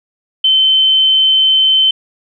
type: tone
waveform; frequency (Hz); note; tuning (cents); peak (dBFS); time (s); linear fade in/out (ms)
sine; 3078; G7; -32; -7; 0.44-1.91; 5
effects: none